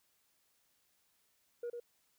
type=tone with echo; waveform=sine; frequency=477.3 Hz; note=A#4; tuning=41 cents sharp; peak=-35 dBFS; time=1.63-1.7 s; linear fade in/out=5 ms; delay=100 ms; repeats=1; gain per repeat=-5 dB; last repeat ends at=1.8 s; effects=tanh soft clip ceiling -36 dBFS + white hiss -75 dBFS RMS until 2.18 s